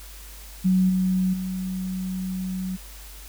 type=tone with level steps; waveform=sine; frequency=186 Hz; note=F#3; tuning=9 cents sharp; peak=-16 / -19 / -26 dBFS; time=0.64-2.77 s; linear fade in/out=20 ms; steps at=0.89 / 1.33 s; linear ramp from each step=10 ms; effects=added 50 Hz sine -41 dBFS peak until 3.28 s + white hiss -45 dBFS RMS until 3.28 s